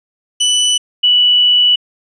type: tone pair in turn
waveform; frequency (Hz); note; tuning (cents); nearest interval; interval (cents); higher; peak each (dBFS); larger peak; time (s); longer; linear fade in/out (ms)
sawtooth / sine; 2979 / 2955; F#7 / F#7; +11 / -3; unison; 14; first; -7; neither; 0.4-0.78 / 1.03-1.76; second; 10
effects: resampled to 22050 Hz